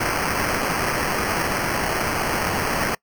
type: noise with sample-and-hold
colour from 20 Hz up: blue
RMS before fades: -23 dBFS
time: 0-2.95 s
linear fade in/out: 5 ms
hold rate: 3675 Hz
effects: noise-tail reverb RT60 0.1 s tail -25 dB re dry